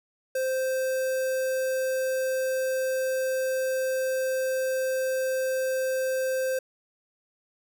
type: tone with notch filter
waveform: square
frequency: 522 Hz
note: C5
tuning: 4 cents flat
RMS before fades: -27 dBFS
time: 0.35-6.59 s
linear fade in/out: 5 ms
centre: 3300 Hz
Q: 1.1
effects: none